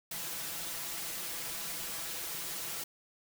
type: noise with comb filter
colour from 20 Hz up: white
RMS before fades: -39 dBFS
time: 0.11-2.84 s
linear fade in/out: 5 ms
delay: 6 ms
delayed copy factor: +0.85
effects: none